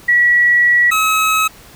sine / 25% pulse tone pair in turn, 1933 / 1282.8 Hz, B6 / E6, -38 / -48 cents, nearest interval perfect fifth, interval 710 cents, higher first, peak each -8 dBFS, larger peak neither, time 0.08-0.91 / 0.91-1.48 s, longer first, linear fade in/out 10 ms, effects pink hiss -41 dBFS RMS until 1.75 s

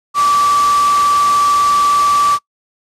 sine tone in noise, 1159 Hz, D6, 23 cents flat, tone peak -9 dBFS, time 0.14-2.39 s, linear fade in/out 50 ms, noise white, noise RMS -21 dBFS, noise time 0.14-2.39 s, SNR +9 dB, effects noise-tail reverb RT60 0.1 s tail -23 dB re dry + low-pass 7000 Hz 12 dB/octave

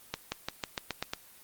accelerating click train, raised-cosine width 0.2 ms, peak -14 dBFS, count 8, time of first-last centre 0.14-1.135 s, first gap 180 ms, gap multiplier 0.92, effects white hiss -55 dBFS RMS until 1.43 s + Opus 24 kbps

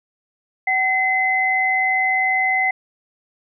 sine tone pair together, 757.6 / 2045 Hz, F#5 / C7, +41 / -40 cents, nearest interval octave + perfect fourth, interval 1719 cents, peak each -21 / -17 dBFS, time 0.67-2.71 s, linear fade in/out 5 ms, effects none

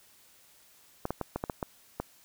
clicks, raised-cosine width 1 ms, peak -17 dBFS, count 8, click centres 1.054 / 1.106 / 1.213 / 1.36 / 1.439 / 1.498 / 1.628 / 2 s, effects white hiss -60 dBFS RMS until 2.24 s

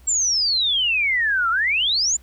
sine exponential two-way sweep, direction down then up, 7560 to 1310 to 7320 Hz, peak -17 dBFS, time 0.07-2.17 s, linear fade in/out 10 ms, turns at 1.5 s, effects added 63 Hz sine -46 dBFS peak until 2.22 s + pink hiss -56 dBFS RMS until 2.22 s

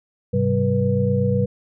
sine tone cluster, 102.4 / 130.5 / 192.7 / 486.8 Hz, G#2 / C3 / G3 / B4, -24 / -4 / -29 / -25 cents, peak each -22 dBFS, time 0.33-1.46 s, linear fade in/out 10 ms, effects none

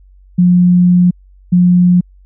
sine tone pair in turn, 178.2 / 178.2 Hz, F3 / F3, +35 / +35 cents, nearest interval unison, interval 0 cents, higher neither, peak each -5 dBFS, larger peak neither, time 0.38-1.11 / 1.52-2.01 s, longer first, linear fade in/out 10 ms, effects added 47 Hz sine -40 dBFS peak until 2.25 s

